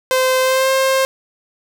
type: tone with pitch glide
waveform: sawtooth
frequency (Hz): 517 to 530.9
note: C5 to C5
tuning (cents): -21 to +25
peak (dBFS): -9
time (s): 0.11-1.05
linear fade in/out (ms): 0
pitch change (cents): +46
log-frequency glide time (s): 0.41-0.7
effects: 8-bit